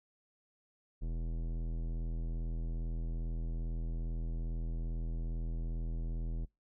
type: tone with tanh clipping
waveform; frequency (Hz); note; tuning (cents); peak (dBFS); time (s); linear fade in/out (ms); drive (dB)
sine; 41.2; E1; 0; -36; 1.01-6.46; 20; 17
effects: noise-tail reverb RT60 0.2 s tail -24 dB re dry